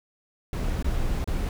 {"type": "noise with dropouts", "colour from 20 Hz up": "brown", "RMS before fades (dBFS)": -26, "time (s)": [0.53, 1.49], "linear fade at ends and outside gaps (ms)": 1, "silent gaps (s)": [[0.826, 0.844], [1.243, 1.275]], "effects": []}